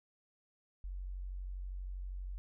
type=tone; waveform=sine; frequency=46.25 Hz; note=F#1; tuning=in tune; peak=-39 dBFS; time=0.84-2.38 s; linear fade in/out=0 ms; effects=none

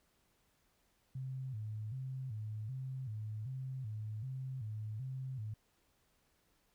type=tone with vibrato; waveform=sine; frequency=118.9 Hz; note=A#2; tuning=35 cents sharp; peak=-39 dBFS; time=1.15-5.54 s; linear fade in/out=5 ms; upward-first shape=square; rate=1.3 Hz; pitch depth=170 cents each way; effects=pink hiss -75 dBFS RMS until 6.74 s

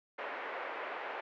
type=band-pass noise; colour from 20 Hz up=pink; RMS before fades=-41 dBFS; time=0.18-1.21 s; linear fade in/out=10 ms; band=440 to 2300 Hz; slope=24 dB/octave; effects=none

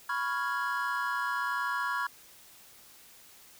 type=chord; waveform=triangle; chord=C# dominant seventh; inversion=third; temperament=equal; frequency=987.8 / 1108.7 / 1396.9 / 1661.2 Hz; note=B5 / C#6 / E#6 / G#6; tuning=0 / 0 / 0 / 0 cents; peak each=-33 dBFS; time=0.09-2.07 s; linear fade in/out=5 ms; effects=white hiss -55 dBFS RMS until 3.59 s

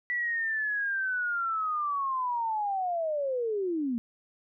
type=linear sweep; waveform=sine; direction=down; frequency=1965 to 224.9 Hz; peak=-27 dBFS; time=0.1-3.98 s; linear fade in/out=0 ms; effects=none

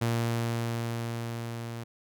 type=tone with level ramp; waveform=sawtooth; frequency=116.54 Hz; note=A#2; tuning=in tune; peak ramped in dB=-21 to -32 dBFS; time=0.01-1.84 s; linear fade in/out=10 ms; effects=none

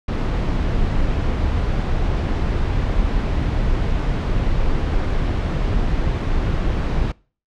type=noise; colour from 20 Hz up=brown; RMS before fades=-19 dBFS; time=0.08-7.12 s; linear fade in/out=5 ms; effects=noise-tail reverb RT60 0.4 s tail -24 dB re dry + low-pass 4000 Hz 12 dB/octave

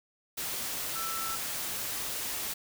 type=tone in noise; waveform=sine; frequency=1329 Hz; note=E6; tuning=14 cents sharp; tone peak=-36 dBFS; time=0.95-1.36 s; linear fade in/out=10 ms; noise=white; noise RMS=-35 dBFS; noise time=0.37-2.54 s; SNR=-4 dB; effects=none

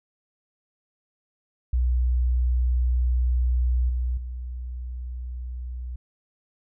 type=tone with level steps; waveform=sine; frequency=61.74 Hz; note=B1; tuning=in tune; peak=-18 / -22 / -30 dBFS; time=1.73-5.96 s; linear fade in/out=5 ms; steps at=3.89 / 4.17 s; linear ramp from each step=5 ms; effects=tanh soft clip ceiling -14 dBFS

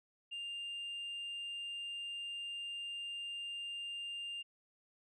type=tone; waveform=sine; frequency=2800 Hz; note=F7; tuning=4 cents sharp; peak=-38 dBFS; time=0.31-4.43 s; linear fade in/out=20 ms; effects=tanh soft clip ceiling -39 dBFS

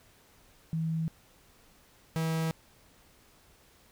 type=tone pair in turn; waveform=sine / 45% pulse; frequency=161.6 / 161.6 Hz; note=E3 / E3; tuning=-34 / -34 cents; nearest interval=unison; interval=0 cents; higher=neither; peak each=-28 / -28 dBFS; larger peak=neither; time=0.73-1.08 / 2.16-2.51 s; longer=neither; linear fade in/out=0 ms; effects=pink hiss -61 dBFS RMS until 3.91 s

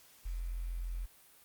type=tone with quantisation; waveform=sine; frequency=43.11 Hz; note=F1; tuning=22 cents flat; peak=-35 dBFS; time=0.25-1.06 s; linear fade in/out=10 ms; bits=10; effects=white hiss -61 dBFS RMS until 1.44 s + Opus 48 kbps

